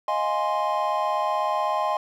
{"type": "chord", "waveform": "triangle", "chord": "F minor seventh", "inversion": "third", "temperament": "equal", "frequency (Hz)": [622.3, 698.5, 830.6, 1046.5], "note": ["Eb5", "F5", "Ab5", "C6"], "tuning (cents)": [0, 0, 0, 0], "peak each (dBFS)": [-26, -29, -25, -24], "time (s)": [0.08, 1.97], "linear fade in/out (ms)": 2, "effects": []}